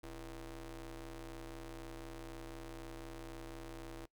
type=ring-modulated tone; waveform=sawtooth; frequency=150 Hz; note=D3; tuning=37 cents sharp; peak=-39 dBFS; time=0.03-4.06 s; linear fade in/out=10 ms; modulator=182 Hz; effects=noise-tail reverb RT60 0.1 s tail -21 dB re dry